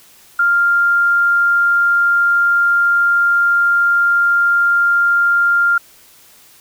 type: tone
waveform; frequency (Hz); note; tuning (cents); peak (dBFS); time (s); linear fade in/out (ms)
sine; 1396.9; F6; 0; -10; 0.39-5.78; 5
effects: white hiss -46 dBFS RMS until 6.6 s